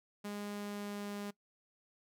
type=tone with pitch glide; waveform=sawtooth; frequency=205.3 to 203.9 Hz; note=G#3 to G#3; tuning=-20 to -32 cents; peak=-36 dBFS; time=0.24-1.31 s; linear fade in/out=10 ms; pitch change=-12 cents; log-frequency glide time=0.5-1.16 s; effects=noise-tail reverb RT60 0.1 s tail -21 dB re dry